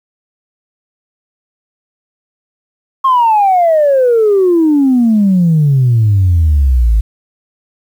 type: exponential sweep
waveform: sine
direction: down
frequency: 1085 to 51.8 Hz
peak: -5 dBFS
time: 3.04-7.01 s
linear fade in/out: 10 ms
effects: tanh soft clip ceiling -3 dBFS + 7-bit